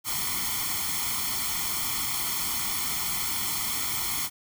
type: noise with comb filter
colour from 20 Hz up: white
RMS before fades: -29 dBFS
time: 0.04-4.3 s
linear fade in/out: 50 ms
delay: 0.92 ms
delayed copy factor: +0.85
effects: none